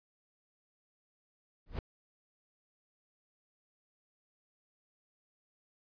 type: noise with exponential growth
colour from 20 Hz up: brown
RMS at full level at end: -27 dBFS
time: 1.66-1.79 s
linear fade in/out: 2 ms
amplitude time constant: 27 ms
effects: resampled to 11025 Hz